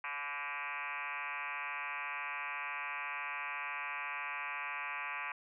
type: tone with frequency modulation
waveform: sine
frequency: 1736 Hz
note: A6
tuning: 24 cents flat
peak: -37 dBFS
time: 0.04-5.32 s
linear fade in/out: 2 ms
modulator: 146 Hz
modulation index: 5.8
effects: none